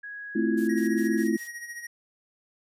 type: tone with pitch glide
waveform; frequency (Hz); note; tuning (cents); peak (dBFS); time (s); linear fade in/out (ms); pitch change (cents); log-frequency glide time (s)
sine; 1661.2 to 1671.8; G#6 to G#6; 0 to +11; -36; 0.03-1.24; 10; +11; 0.83-1.01
type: chord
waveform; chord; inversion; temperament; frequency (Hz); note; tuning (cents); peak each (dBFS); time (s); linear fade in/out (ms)
sine; F major seventh; first; equal with one note detuned; 220 / 261.6 / 328.1 / 349.2; A3 / C4 / E4 / F4; 0 / 0 / -8 / 0; -26 / -30 / -26 / -30; 0.35-1.37; 10
type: noise bursts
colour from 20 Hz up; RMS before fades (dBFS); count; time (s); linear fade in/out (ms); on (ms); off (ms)
blue; -45; 5; 0.57-1.48; 10; 110; 90
type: tone with tremolo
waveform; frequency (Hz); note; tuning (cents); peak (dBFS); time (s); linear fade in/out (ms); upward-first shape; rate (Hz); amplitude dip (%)
square; 1890; A#6; +23; -35; 0.69-1.87; 5; sine; 14; 60
effects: resampled to 32000 Hz